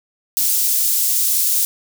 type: high-pass noise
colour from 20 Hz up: white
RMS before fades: -17 dBFS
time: 0.37-1.65 s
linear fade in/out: 0 ms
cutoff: 6300 Hz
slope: 12 dB/octave
effects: none